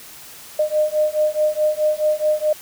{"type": "beating tone pair", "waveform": "sine", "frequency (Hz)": [608, 612.7], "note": ["D#5", "D#5"], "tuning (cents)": [-40, -27], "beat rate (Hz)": 4.7, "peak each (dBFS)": [-19, -19], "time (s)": [0.59, 2.53], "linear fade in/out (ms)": 5, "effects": ["white hiss -40 dBFS RMS until 2.61 s"]}